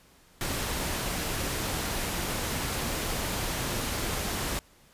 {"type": "noise", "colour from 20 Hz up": "pink", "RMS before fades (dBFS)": -31, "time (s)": [0.41, 4.59], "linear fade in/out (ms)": 0, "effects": ["pink hiss -59 dBFS RMS until 4.93 s", "resampled to 32000 Hz"]}